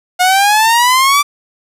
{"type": "exponential sweep", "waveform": "sawtooth", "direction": "up", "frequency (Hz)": [717, 1174.7], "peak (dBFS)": -4, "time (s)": [0.19, 1.23], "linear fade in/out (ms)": 20, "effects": ["resampled to 32000 Hz", "7-bit"]}